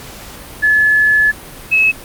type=tone pair in turn; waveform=sine; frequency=1718 / 2583 Hz; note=A6 / E7; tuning=-42 / -36 cents; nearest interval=perfect fifth; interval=706 cents; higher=second; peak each=-8 dBFS; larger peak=neither; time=0.62-1.32 / 1.71-1.92 s; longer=first; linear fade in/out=20 ms; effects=pink hiss -33 dBFS RMS until 2.04 s + Opus 48 kbps